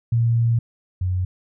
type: tone pair in turn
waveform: sine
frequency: 116.54 / 91.5 Hz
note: A#2 / F#2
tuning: 0 / -19 cents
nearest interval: major third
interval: 419 cents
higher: first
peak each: -15 / -19 dBFS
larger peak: first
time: 0.12-0.59 / 1.01-1.25 s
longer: first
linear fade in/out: 5 ms
effects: none